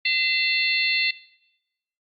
sine tone cluster, 2049 / 2690 / 3535 / 4128 / 4406 Hz, C7 / E7 / A7 / C8 / C#8, -37 / +34 / +7 / -24 / -11 cents, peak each -24 / -23 / -29 / -29 / -29 dBFS, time 0.05-1.11 s, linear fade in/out 5 ms, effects noise-tail reverb RT60 0.9 s tail -21 dB re dry + Opus 48 kbps

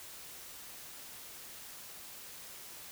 silence, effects white hiss -49 dBFS RMS until 2.91 s

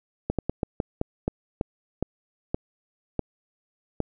slowing click train, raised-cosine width 2 ms, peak -11 dBFS, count 12, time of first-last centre 0.3-4.003 s, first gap 87 ms, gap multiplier 1.25, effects none

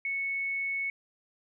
sine tone, 2209 Hz, C#7, 7 cents flat, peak -29 dBFS, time 0.05-0.9 s, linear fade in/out 2 ms, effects none

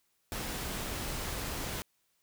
pink noise, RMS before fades -37 dBFS, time 0.32-1.82 s, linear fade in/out 0 ms, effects white hiss -75 dBFS RMS until 2.22 s

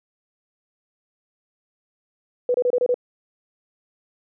sine tone bursts, 493.9 Hz, B4, in tune, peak -16 dBFS, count 6, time 2.49-2.943 s, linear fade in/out 2 ms, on 53 ms, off 27 ms, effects none

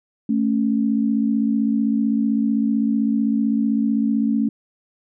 sine tone pair together, 220 / 275.7 Hz, A3 / C#4, 0 / -9 cents, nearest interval major third, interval 391 cents, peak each -18 / -21 dBFS, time 0.29-4.49 s, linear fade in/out 5 ms, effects none

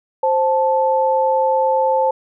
sine tone pair together, 525.8 / 876 Hz, C5 / A5, +8 / -8 cents, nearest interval major sixth, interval 884 cents, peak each -16 dBFS, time 0.23-2.11 s, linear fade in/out 5 ms, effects none

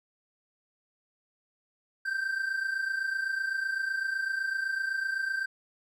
triangle tone pair together, 1543 / 1570.9 Hz, G6 / G6, -28 / +3 cents, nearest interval unison, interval 31 cents, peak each -33 / -28 dBFS, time 2.05-5.46 s, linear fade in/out 10 ms, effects none

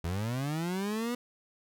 30% pulse linear sweep, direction up, 79.6 to 246.9 Hz, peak -28 dBFS, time 0.04-1.15 s, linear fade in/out 5 ms, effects none

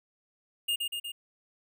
square tone with echo, 2831 Hz, F7, 23 cents sharp, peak -27 dBFS, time 0.68-0.76 s, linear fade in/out 10 ms, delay 120 ms, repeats 3, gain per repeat -3 dB, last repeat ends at 1.12 s, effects none

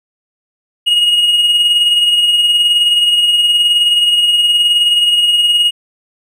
triangle tone with tremolo, 2878 Hz, F#7, 49 cents flat, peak -5 dBFS, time 0.86-5.71 s, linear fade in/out 20 ms, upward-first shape sine, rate 19 Hz, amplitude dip 40%, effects none

